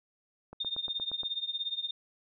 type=click train; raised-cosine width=1 ms; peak=-31 dBFS; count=7; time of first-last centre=0.53-1.233 s; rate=8.53 Hz
type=tone with tremolo; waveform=sine; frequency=3647 Hz; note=A#7; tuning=39 cents flat; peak=-28 dBFS; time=0.6-1.91 s; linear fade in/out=5 ms; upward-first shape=triangle; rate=17 Hz; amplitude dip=95%
effects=none